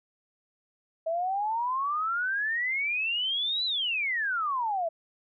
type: exponential two-way sweep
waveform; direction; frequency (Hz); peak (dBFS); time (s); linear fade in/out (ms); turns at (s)
sine; up then down; 640 to 4058 to 640; -26; 1.06-4.89; 10; 3.65
effects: none